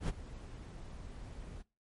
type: noise with ADSR envelope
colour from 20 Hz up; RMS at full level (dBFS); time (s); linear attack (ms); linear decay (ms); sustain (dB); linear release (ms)
brown; -31; 0-1.63; 86; 26; -16; 25
effects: noise-tail reverb RT60 0.3 s tail -23 dB re dry + MP3 48 kbps